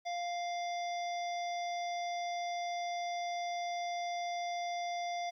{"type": "harmonic tone with a mistuned harmonic", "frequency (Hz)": 698.5, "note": "F5", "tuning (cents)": 0, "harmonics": [1, 3, 5, 7, 8], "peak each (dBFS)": [-35, -45, -49, -52, -53], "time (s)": [0.05, 5.31], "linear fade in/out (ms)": 20, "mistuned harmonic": 8, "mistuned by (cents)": 64, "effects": ["12-bit"]}